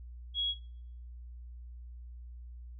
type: tone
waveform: sine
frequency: 3322 Hz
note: G#7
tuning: in tune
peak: -29 dBFS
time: 0.34-0.55 s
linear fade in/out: 50 ms
effects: noise-tail reverb RT60 0.6 s tail -17 dB re dry + added 60 Hz sine -44 dBFS peak until 2.79 s